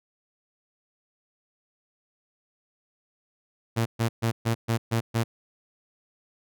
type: tone bursts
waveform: sawtooth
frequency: 114.8 Hz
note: A#2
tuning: 26 cents flat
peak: -18 dBFS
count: 7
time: 3.76-5.24 s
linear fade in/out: 20 ms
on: 100 ms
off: 130 ms
effects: none